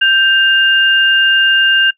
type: tone pair together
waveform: sine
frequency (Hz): 1568 / 2810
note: G6 / F7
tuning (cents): 0 / +10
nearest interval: minor seventh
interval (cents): 1010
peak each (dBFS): -10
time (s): 0.01-1.91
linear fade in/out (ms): 10
effects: noise-tail reverb RT60 0.1 s tail -21 dB re dry